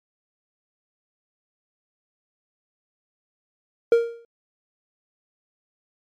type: tone with exponential decay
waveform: triangle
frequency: 466.2 Hz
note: A#4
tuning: in tune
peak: -8 dBFS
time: 3.92-4.25 s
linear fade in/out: 2 ms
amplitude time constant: 70 ms
effects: MP3 64 kbps